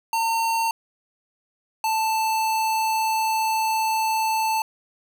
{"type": "tone pair in turn", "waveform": "square", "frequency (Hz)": [909, 882.6], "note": ["A#5", "A5"], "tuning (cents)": [-44, 5], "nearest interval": "minor second", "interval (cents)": 51, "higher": "first", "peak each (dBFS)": -21, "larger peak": "neither", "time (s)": [[0.13, 0.71], [1.84, 4.62]], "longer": "second", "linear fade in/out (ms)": 2, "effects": []}